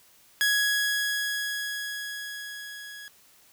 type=tone with level ramp; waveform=sawtooth; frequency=1668 Hz; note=G#6; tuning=7 cents sharp; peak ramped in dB=-17 to -37 dBFS; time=0.41-3.08 s; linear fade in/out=0 ms; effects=white hiss -58 dBFS RMS until 3.52 s